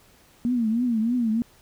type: tone with vibrato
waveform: sine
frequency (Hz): 233.1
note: A#3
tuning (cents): 0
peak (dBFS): -20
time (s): 0.45-1.42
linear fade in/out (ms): 0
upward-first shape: triangle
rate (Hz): 3.2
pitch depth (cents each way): 150
effects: pink hiss -56 dBFS RMS until 1.61 s